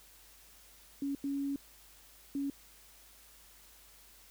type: tone bursts at uneven times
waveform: sine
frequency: 279.2 Hz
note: C#4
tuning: 13 cents sharp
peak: -32 dBFS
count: 3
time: 1.02-1.15 / 1.24-1.56 / 2.35-2.5 s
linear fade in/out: 2 ms
effects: added 50 Hz sine -65 dBFS peak until 4.3 s + white hiss -59 dBFS RMS until 4.3 s